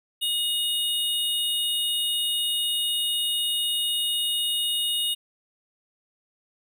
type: tone pair together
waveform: square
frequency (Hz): 2892 / 3688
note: F#7 / A#7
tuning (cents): -40 / -19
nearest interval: major third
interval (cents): 421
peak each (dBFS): -26 / -28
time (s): 0.21-5.15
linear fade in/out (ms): 20
effects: none